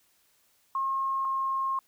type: tone pair in turn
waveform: sine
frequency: 1076 / 1072.2 Hz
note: C6 / C6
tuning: +48 / +42 cents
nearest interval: unison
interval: 6 cents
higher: first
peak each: -26 dBFS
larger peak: neither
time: 0.75-1.25 / 1.25-1.79 s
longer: second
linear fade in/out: 2 ms
effects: white hiss -67 dBFS RMS until 1.87 s